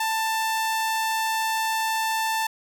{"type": "tone", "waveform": "sawtooth", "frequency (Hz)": 887, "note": "A5", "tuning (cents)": 14, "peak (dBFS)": -19, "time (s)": [0, 2.47], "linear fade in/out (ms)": 5, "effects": []}